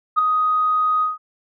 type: tone with ADSR envelope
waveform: sine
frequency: 1250 Hz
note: D#6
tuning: 8 cents sharp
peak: -9 dBFS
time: 0.16-1.18 s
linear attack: 28 ms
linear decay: 4 ms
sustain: -6 dB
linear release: 160 ms
effects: tanh soft clip ceiling -7 dBFS